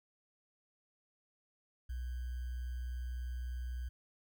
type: tone with sample-and-hold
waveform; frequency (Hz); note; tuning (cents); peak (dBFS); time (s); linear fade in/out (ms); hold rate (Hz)
sine; 61.74; B1; 0; -37; 1.89-3.89; 10; 1575
effects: none